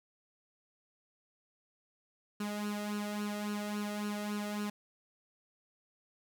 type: tone with flanger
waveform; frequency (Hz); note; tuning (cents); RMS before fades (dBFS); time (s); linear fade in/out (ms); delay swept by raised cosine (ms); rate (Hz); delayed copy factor
sawtooth; 207.7; G#3; 0; -37; 2.4-4.7; 5; 0.71 to 1.56; 3.6; +0.7
effects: 11-bit